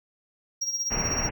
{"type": "tone with tremolo", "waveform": "triangle", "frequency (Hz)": 5630, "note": "F8", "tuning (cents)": 13, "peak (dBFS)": -23, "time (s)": [0.61, 1.29], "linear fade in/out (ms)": 10, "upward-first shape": "sine", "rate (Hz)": 16, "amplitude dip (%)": 65}
{"type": "low-pass noise", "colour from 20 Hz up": "pink", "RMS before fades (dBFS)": -30, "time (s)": [0.9, 1.31], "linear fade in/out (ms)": 20, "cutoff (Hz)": 2800, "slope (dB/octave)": 96}
{"effects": []}